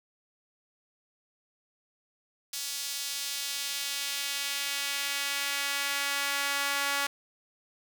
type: tone with high-pass filter sweep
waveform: sawtooth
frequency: 281.4 Hz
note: C#4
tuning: 26 cents sharp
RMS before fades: -32 dBFS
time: 2.53-7.07 s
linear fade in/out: 5 ms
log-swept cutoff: 4800 to 1300 Hz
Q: 0.97
effects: none